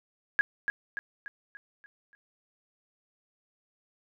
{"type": "tone with echo", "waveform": "sine", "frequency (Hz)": 1654, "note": "G#6", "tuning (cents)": -8, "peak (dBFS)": -19, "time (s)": [0.39, 0.41], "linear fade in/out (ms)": 0, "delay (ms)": 290, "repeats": 6, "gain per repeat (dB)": -6, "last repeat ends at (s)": 2.15, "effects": []}